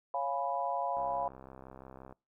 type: chord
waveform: sine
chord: C# dominant seventh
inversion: none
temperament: equal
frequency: 554.4 / 698.5 / 830.6 / 987.8 Hz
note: C#5 / E#5 / G#5 / B5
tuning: 0 / 0 / 0 / 0 cents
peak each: -38 / -35 / -37 / -36 dBFS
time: 0.14-1.28 s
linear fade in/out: 2 ms
type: click train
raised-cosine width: 1 ms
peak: -35 dBFS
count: 77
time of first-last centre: 0.97-2.125 s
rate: 65.8 Hz
effects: noise-tail reverb RT60 0.3 s tail -26 dB re dry